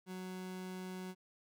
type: tone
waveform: 30% pulse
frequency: 185 Hz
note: F#3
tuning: in tune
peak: -40 dBFS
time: 0.06-1.15 s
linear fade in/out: 50 ms
effects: none